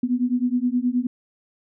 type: beating tone pair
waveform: sine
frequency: 242.5 / 252 Hz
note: B3 / B3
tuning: -31 / +35 cents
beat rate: 9.5 Hz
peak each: -22 dBFS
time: 0.03-1.07 s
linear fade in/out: 5 ms
effects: none